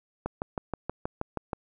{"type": "click train", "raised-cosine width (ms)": 1, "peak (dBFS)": -16, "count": 9, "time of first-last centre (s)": [0.26, 1.532], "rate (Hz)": 6.29, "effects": []}